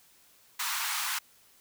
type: high-pass noise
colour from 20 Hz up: pink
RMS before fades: -32 dBFS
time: 0.59-1.19 s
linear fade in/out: 10 ms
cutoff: 890 Hz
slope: 48 dB/octave
effects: white hiss -61 dBFS RMS until 1.6 s